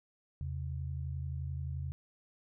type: tone pair together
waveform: sine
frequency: 81.68 / 133.2 Hz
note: E2 / C3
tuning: -15 / +31 cents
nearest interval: minor sixth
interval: 846 cents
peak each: -37 / -39 dBFS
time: 0.41-1.92 s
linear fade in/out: 0 ms
effects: none